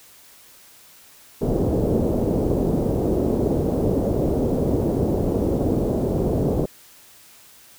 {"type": "low-pass noise", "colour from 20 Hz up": "white", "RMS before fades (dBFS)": -21, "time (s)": [1.41, 6.66], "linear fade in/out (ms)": 10, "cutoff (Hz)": 490, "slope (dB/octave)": 24, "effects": ["white hiss -49 dBFS RMS until 7.78 s"]}